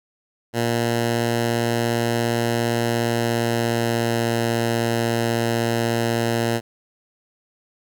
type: tone with pitch glide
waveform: 10% pulse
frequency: 117.3 to 116.29 Hz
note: A#2 to A#2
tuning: +11 to -4 cents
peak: -11 dBFS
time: 0.53-6.61 s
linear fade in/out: 50 ms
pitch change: -15 cents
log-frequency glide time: 2.86-4.33 s
effects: none